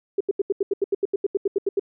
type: tone bursts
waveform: sine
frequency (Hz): 396.6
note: G4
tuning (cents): +20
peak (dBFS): -17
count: 16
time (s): 0.18-1.796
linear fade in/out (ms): 5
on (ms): 26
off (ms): 80
effects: none